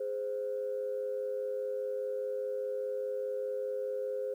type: tone pair together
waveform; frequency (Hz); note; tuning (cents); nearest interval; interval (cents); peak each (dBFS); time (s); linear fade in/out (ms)
sine; 415.3 / 520.2; G#4 / C5; 0 / -10; major third; 390; -37 / -33; 0-4.34; 5
effects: tanh soft clip ceiling -25 dBFS + 11-bit